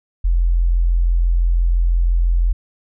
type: tone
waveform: sine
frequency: 42.97 Hz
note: F1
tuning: 27 cents flat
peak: -12 dBFS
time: 0.24-2.53 s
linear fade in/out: 10 ms
effects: none